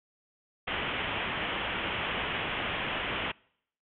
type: low-pass noise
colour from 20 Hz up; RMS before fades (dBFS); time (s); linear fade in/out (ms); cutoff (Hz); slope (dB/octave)
white; -33; 0.67-3.32; 10; 3300; 96
effects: noise-tail reverb RT60 0.7 s tail -26 dB re dry